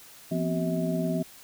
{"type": "tone cluster", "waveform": "sine", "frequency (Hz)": [170.3, 238.9, 257.7, 376.7, 642], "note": ["F3", "A#3", "C4", "F#4", "E5"], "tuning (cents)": [-43, 43, -26, 31, -46], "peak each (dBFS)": [-28, -35, -31, -35, -32], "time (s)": [0.31, 1.23], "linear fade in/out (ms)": 10, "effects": ["white hiss -50 dBFS RMS until 1.43 s"]}